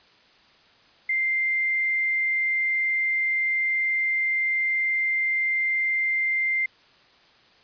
sine tone, 2093 Hz, C7, in tune, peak -21 dBFS, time 1.09-6.66 s, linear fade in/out 5 ms, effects white hiss -56 dBFS RMS until 7.63 s + resampled to 11025 Hz

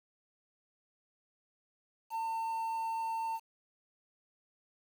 triangle tone with quantisation, 902 Hz, A5, 43 cents sharp, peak -31 dBFS, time 2.1-3.4 s, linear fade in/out 50 ms, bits 9, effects none

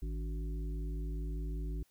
harmonic tone with a mistuned harmonic, 53 Hz, G#1, 36 cents sharp, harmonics 1 / 3 / 5 / 7, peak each -35 / -45 / -49 / -52 dBFS, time 0.02-1.83 s, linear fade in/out 5 ms, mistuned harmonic 5, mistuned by +130 cents, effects white hiss -72 dBFS RMS until 1.9 s

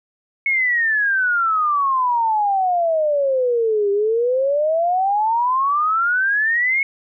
sine exponential two-way sweep, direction down then up, 2205 to 396.9 to 2205 Hz, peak -15 dBFS, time 0.46-6.83 s, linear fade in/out 2 ms, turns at 3.91 s, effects none

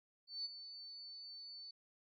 sine tone with ADSR envelope, 4502 Hz, C#8, 26 cents sharp, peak -38 dBFS, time 0.27-1.71 s, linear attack 180 ms, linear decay 23 ms, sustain -11 dB, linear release 5 ms, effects none

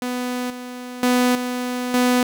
sawtooth tone with level steps, 248.5 Hz, B3, 11 cents sharp, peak -19 / -27 / -11 / -19 / -11 dBFS, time 0.02-2.23 s, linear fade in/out 2 ms, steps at 0.5 / 1.03 / 1.35 / 1.94 s, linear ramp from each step 2 ms, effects none

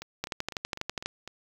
two click trains, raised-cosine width 0.2 ms, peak -22 / -13 dBFS, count 6 / 11, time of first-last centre 0.02-1.276 / 0.24-1.06 s, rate 3.98 / 12.2 Hz, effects 7-bit

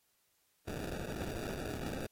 violet noise with sample-and-hold, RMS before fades -40 dBFS, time 0.67-2.07 s, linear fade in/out 10 ms, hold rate 1050 Hz, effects white hiss -75 dBFS RMS until 2.11 s + AAC 48 kbps

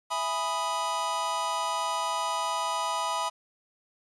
square chord, E major seventh, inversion none, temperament equal, 659.3 / 830.6 / 987.8 / 1244.5 Hz, E5 / G#5 / B5 / D#6, 0 / 0 / 0 / 0 cents, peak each -37 / -36 / -31 / -34 dBFS, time 0.1-3.3 s, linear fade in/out 20 ms, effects resampled to 24000 Hz + 9-bit

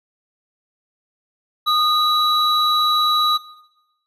triangle tone pair together, 1231 / 3916 Hz, D#6 / B7, -19 / -15 cents, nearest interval octave + minor sixth, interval 2004 cents, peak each -15 / -17 dBFS, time 1.66-3.38 s, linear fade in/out 20 ms, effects noise-tail reverb RT60 0.9 s tail -17 dB re dry + resampled to 32000 Hz

